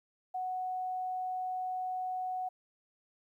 sine tone, 740 Hz, F#5, in tune, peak -33 dBFS, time 0.34-2.49 s, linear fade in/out 10 ms, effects 12-bit

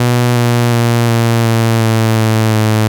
sawtooth tone with pitch steps, 121.5 / 119.62 / 117.77 / 115.95 / 114.15 / 112.39 / 110.65 / 108.93 Hz, B2 / A#2 / A#2 / A#2 / A#2 / A2 / A2 / A2, -28 / +45 / +18 / -9 / -36 / +37 / +10 / -17 cents, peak -5 dBFS, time 0-2.88 s, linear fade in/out 5 ms, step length 360 ms, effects none

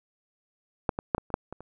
clicks, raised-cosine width 1 ms, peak -9 / -16 / -8 / -16 / -30 / -8 / -24 / -29 dBFS, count 8, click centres 0.892 / 0.989 / 1.148 / 1.181 / 1.303 / 1.341 / 1.526 / 1.606 s, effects none

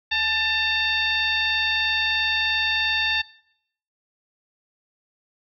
sine tone with frequency modulation, 2700 Hz, E7, 41 cents sharp, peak -20 dBFS, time 0.11-3.22 s, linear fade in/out 10 ms, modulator 923 Hz, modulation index 1.5, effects noise-tail reverb RT60 0.7 s tail -21 dB re dry

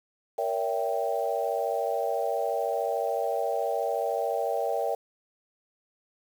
sine chord, A# diminished seventh, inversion none, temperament equal with one note detuned, 466.2 / 565.4 / 659.3 / 784 Hz, A#4 / C#5 / E5 / G5, 0 / +34 / 0 / 0 cents, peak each -31 dBFS, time 0.38-4.95 s, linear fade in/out 5 ms, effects 8-bit

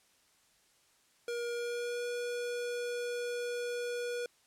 square tone with pitch glide, 475.2 to 483.2 Hz, A#4 to B4, +33 to -38 cents, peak -35 dBFS, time 1.28-4.26 s, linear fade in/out 2 ms, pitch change +29 cents, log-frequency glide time 1.53-2.06 s, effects white hiss -68 dBFS RMS until 4.46 s + low-pass 10000 Hz 12 dB/octave

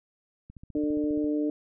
click train, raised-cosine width 5 ms, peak -33 dBFS, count 12, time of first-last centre 0.5-1.243 s, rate 14.8 Hz
harmonic tone, 149.4 Hz, D3, 30 cents sharp, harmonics 2 / 3 / 4, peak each -25 / -33 / -37 dBFS, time 0.75-1.5 s, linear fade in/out 2 ms
effects none

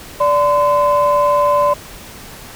sine tone pair together, 583.2 / 1024 Hz, D5 / C6, -12 / -38 cents, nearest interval minor seventh, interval 974 cents, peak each -12 dBFS, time 0.2-1.74 s, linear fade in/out 10 ms, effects tanh soft clip ceiling -5 dBFS + pink hiss -35 dBFS RMS until 2.55 s

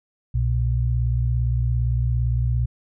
sine tone pair together, 62.9 / 120.43 Hz, B1 / B2, +32 / -43 cents, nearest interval major seventh, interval 1125 cents, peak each -21 dBFS, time 0.34-2.66 s, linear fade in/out 10 ms, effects none

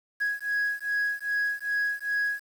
sine beating tone pair, 1661.2 / 1663.7 Hz, G#6 / G#6, 0 / +3 cents, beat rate 2.5 Hz, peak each -27 dBFS, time 0.2-2.42 s, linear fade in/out 20 ms, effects tanh soft clip ceiling -22 dBFS + 8-bit

